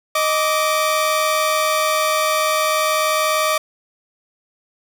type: tone pair together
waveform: sawtooth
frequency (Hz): 622.3 / 1164.3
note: D#5 / D6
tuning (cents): 0 / -15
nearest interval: major seventh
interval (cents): 1085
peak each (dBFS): -15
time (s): 0.15-3.58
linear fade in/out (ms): 5
effects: none